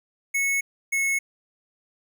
square tone pair in turn, 2200 / 2189 Hz, C#7 / C#7, -14 / -22 cents, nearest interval unison, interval 8 cents, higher first, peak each -22 dBFS, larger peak neither, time 0.34-0.61 / 0.92-1.19 s, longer neither, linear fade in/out 10 ms, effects none

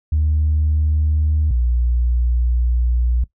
sine tone pair in turn, 76.4 / 60.19 Hz, D#2 / B1, -31 / -44 cents, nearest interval major third, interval 413 cents, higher first, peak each -13 dBFS, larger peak neither, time 0.12-1.51 / 1.51-3.24 s, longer second, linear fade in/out 5 ms, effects noise-tail reverb RT60 0.1 s tail -18 dB re dry + tanh soft clip ceiling -10 dBFS

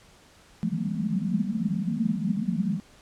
white band-pass noise, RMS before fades -27 dBFS, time 0.63-2.8 s, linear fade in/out 0 ms, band 160 to 230 Hz, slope 96 dB/octave, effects pink hiss -55 dBFS RMS until 3.01 s + low-pass 9000 Hz 12 dB/octave

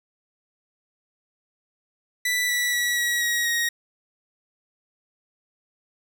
sawtooth tone with pitch steps, 1975.5 / 1956.2 / 1937.1 / 1918.2 / 1899.4 / 1880.8 Hz, B6 / B6 / B6 / A#6 / A#6 / A#6, 0 / -17 / -34 / +49 / +32 / +15 cents, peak -18 dBFS, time 2.25-3.69 s, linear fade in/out 5 ms, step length 240 ms, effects none

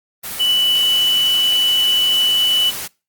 sine tone in noise, 2973 Hz, F#7, 8 cents sharp, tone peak -13 dBFS, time 0.39-2.71 s, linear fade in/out 20 ms, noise white, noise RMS -27 dBFS, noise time 0.23-2.88 s, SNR +11 dB, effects noise-tail reverb RT60 0.3 s tail -24 dB re dry + Opus 24 kbps

